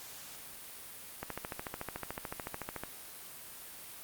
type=click train; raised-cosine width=0.5 ms; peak=-22 dBFS; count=23; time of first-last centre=1.23-2.836 s; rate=13.7 Hz; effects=white hiss -48 dBFS RMS until 4.03 s + Opus 48 kbps